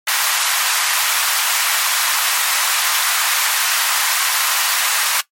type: high-pass noise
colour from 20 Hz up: pink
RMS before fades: -17 dBFS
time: 0.07-5.21 s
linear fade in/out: 5 ms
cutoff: 960 Hz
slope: 24 dB/octave
effects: noise-tail reverb RT60 0.1 s tail -17 dB re dry + MP3 64 kbps